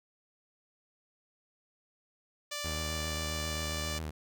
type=tone; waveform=5% pulse; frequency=587.3 Hz; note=D5; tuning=in tune; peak=-24 dBFS; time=2.51-3.99 s; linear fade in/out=10 ms
type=tone with vibrato; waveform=sawtooth; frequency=78.1 Hz; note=D#2; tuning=7 cents sharp; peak=-32 dBFS; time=2.64-4.11 s; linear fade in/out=10 ms; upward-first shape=square; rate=7.5 Hz; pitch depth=43 cents each way
effects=none